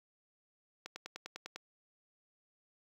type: click train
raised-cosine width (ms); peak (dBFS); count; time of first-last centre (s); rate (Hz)
0.2; -25; 8; 0.86-1.56; 10
effects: high-pass 200 Hz 12 dB/octave + 9-bit